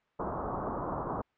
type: low-pass noise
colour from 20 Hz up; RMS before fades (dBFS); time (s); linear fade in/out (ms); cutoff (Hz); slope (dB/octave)
white; -35; 0.19-1.22; 10; 1200; 48
effects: white hiss -72 dBFS RMS until 1.37 s + low-pass 2000 Hz 12 dB/octave